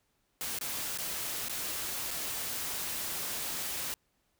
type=noise with dropouts; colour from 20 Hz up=white; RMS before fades=-36 dBFS; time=0.41-3.94 s; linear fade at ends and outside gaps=0 ms; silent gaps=0.587-0.611 / 0.975-0.986 / 1.484-1.496 / 2.106-2.112 s; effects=pink hiss -75 dBFS RMS until 4.39 s